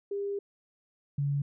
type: tone pair in turn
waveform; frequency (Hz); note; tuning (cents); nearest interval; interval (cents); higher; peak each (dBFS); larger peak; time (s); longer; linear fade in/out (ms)
sine; 401.5 / 141.95; G4 / C#3; +41 / +41; octave + tritone; 1800; first; -30 / -26; second; 0.11-0.39 / 1.18-1.42; first; 5
effects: none